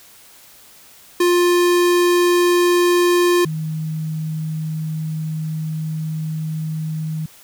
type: tone pair in turn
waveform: square / sine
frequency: 352 / 157.3 Hz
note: F4 / D#3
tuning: +14 / +19 cents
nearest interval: octave + major second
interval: 1395 cents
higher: first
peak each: -13 / -21 dBFS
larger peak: first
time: 1.2-3.45 / 3.45-7.26 s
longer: second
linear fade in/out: 5 ms
effects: white hiss -46 dBFS RMS until 7.43 s